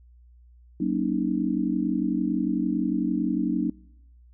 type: chord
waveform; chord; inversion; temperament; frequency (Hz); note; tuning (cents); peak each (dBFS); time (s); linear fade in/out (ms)
sine; D# minor seventh; first; just; 186.68 / 233.3 / 280 / 311.1; F#3 / A#3 / C#4 / D#4; +16 / +2 / +18 / 0; -28; 0.8-3.7; 5
effects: noise-tail reverb RT60 0.9 s tail -26 dB re dry + added 60 Hz sine -50 dBFS peak until 4.33 s

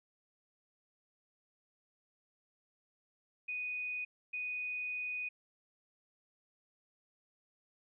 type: tone bursts at uneven times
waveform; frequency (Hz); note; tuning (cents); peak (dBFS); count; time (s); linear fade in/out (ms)
sine; 2484; D#7; -3; -36; 2; 3.48-4.05 / 4.33-5.29; 10
effects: none

